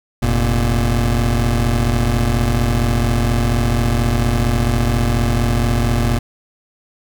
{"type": "tone pair together", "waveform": "25% pulse", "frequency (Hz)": [44.27, 118.2], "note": ["F1", "A#2"], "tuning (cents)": [24, 24], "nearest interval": "octave + perfect fourth", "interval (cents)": 1700, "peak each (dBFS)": -13, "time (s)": [0.22, 6.19], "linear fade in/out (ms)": 10, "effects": []}